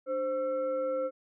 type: tone with frequency modulation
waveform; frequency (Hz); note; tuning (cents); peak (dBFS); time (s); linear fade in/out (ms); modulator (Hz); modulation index
sine; 523.3; C5; 0; -28; 0.06-1.11; 50; 819; 0.47
effects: none